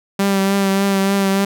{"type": "tone with vibrato", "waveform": "sawtooth", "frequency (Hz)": 196, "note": "G3", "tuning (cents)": 0, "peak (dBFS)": -10, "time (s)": [0.19, 1.45], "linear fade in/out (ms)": 5, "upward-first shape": "triangle", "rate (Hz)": 3.4, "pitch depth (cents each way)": 27, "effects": []}